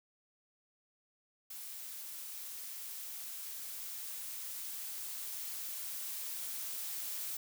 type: noise with level ramp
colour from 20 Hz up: blue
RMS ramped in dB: -46 to -40 dBFS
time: 1.5-7.37 s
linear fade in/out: 5 ms
effects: none